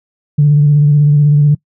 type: tone with vibrato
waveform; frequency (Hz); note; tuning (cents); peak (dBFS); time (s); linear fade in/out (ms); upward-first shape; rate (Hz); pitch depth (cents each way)
sine; 146.83; D3; 0; -4; 0.38-1.55; 10; square; 16; 25
effects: noise-tail reverb RT60 0.1 s tail -23 dB re dry + tanh soft clip ceiling 0 dBFS